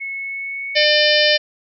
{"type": "tone with pitch glide", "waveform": "sine", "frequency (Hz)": [2193, 2221], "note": ["C#7", "C#7"], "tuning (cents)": [-19, 3], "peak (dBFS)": -24, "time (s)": [0, 0.85], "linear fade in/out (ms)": 20, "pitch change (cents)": 22, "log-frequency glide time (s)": [0.11, 0.72]}
{"type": "harmonic tone", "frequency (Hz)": 600, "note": "D5", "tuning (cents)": 37, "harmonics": [1, 3, 4, 5, 6, 7, 8, 9], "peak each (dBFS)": [-17, -19, -21, -19, -23, -23, -21, -23], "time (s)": [0.75, 1.38], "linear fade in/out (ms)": 20}
{"effects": []}